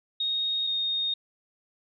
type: tone pair in turn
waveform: sine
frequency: 3729 / 3701 Hz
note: A#7 / A#7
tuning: 0 / -13 cents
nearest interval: unison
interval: 13 cents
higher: first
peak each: -25 dBFS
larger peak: neither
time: 0.2-0.67 / 0.67-1.14 s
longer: neither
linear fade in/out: 5 ms
effects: none